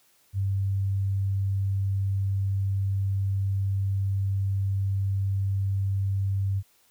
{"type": "tone", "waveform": "sine", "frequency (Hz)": 97.8, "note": "G2", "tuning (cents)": -4, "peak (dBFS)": -23, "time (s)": [0.33, 6.63], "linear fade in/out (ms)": 50, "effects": ["white hiss -63 dBFS RMS until 6.9 s"]}